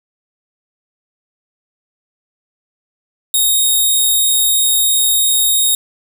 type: tone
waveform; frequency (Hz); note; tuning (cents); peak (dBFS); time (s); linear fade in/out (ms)
5% pulse; 3729; A#7; 0; -3; 3.34-5.75; 2
effects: none